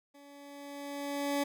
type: tone with level ramp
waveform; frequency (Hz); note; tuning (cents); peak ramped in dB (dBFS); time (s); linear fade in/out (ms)
20% pulse; 283.9; C#4; +41; -49 to -23; 0.14-1.44; 10
effects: none